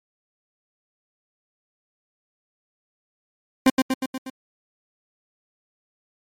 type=tone with echo; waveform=40% pulse; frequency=261.6 Hz; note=C4; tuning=in tune; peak=-10 dBFS; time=3.66-3.7 s; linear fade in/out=5 ms; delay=120 ms; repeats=5; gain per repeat=-4 dB; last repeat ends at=4.3 s; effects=MP3 64 kbps